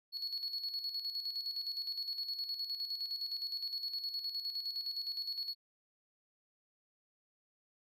triangle tone with tremolo, 4373 Hz, C#8, 24 cents flat, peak -33 dBFS, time 0.12-5.55 s, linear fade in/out 50 ms, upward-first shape square, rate 9.7 Hz, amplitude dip 60%, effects tanh soft clip ceiling -30 dBFS

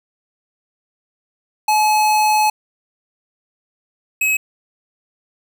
square tone pair in turn, 854 / 2559 Hz, G#5 / D#7, +48 / +48 cents, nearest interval octave + perfect fifth, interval 1900 cents, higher second, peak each -13 / -15 dBFS, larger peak first, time 1.68-2.5 / 4.21-4.37 s, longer first, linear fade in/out 5 ms, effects none

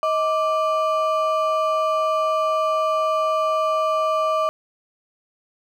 triangle ring-modulated tone, 902 Hz, A5, 43 cents sharp, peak -13 dBFS, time 0.03-4.49 s, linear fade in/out 0 ms, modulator 271 Hz, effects none

